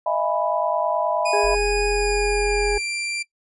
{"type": "chord", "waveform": "sine", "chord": "E major seventh", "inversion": "third", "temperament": "equal with one note detuned", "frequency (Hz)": [622.3, 671.9, 830.6, 987.8], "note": ["D#5", "E5", "G#5", "B5"], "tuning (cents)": [0, 33, 0, 0], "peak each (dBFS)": [-24, -24, -28, -25], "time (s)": [0.06, 1.55], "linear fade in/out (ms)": 5}
{"type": "tone with pitch glide", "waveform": "sawtooth", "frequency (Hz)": [2474, 2362], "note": ["D#7", "D7"], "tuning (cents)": [-10, 9], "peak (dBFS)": -21, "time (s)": [1.25, 3.23], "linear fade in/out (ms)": 10, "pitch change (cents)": -81, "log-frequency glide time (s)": [1.87, 2.82]}
{"type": "harmonic tone", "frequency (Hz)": 413.3, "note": "G#4", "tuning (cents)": -8, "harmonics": [1, 2, 4], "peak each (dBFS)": [-21, -27, -33], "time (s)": [1.33, 2.78], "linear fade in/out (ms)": 5}
{"type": "tone", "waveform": "sine", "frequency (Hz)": 43.15, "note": "F1", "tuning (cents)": -20, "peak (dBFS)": -25, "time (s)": [1.43, 2.79], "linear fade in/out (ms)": 20}
{"effects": ["noise-tail reverb RT60 0.1 s tail -19 dB re dry", "resampled to 24000 Hz"]}